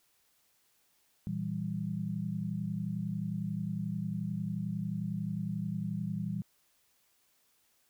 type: chord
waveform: sine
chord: E diminished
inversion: second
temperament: equal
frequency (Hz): 116.54 / 164.81 / 196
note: Bb2 / E3 / G3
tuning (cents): 0 / 0 / 0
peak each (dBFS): -39 / -36 / -36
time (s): 1.27-6.42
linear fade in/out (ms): 0
effects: white hiss -71 dBFS RMS until 7.89 s